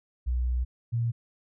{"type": "tone pair in turn", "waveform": "sine", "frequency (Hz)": [61.6, 117.09], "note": ["B1", "A#2"], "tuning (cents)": [-4, 8], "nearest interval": "major seventh", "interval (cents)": 1112, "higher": "second", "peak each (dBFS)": -24, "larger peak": "neither", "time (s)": [[0.26, 0.65], [0.92, 1.12]], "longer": "first", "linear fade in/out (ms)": 20, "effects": []}